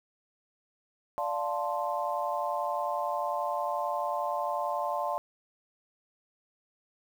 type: chord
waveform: sine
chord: D minor seventh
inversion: none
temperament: equal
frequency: 587.3 / 698.5 / 880 / 1046.5 Hz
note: D5 / F5 / A5 / C6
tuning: 0 / 0 / 0 / 0 cents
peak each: -34 dBFS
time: 1.18-5.18 s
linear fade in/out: 0 ms
effects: 9-bit